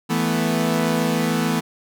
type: chord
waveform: sawtooth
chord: E suspended fourth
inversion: none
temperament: equal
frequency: 164.81 / 220 / 246.9 Hz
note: E3 / A3 / B3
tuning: 0 / 0 / 0 cents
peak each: -19 dBFS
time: 0.09-1.61 s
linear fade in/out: 20 ms
effects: none